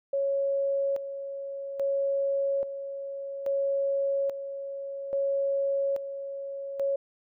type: tone with tremolo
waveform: sine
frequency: 553 Hz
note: C#5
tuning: 4 cents flat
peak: -24 dBFS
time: 0.13-6.96 s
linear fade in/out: 5 ms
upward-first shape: square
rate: 0.6 Hz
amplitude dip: 65%
effects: none